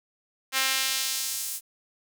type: tone with high-pass filter sweep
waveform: sawtooth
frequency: 265.1 Hz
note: C4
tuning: 23 cents sharp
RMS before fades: -28 dBFS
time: 0.52-1.61 s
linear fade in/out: 50 ms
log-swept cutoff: 1700 to 9900 Hz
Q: 0.81
effects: 8-bit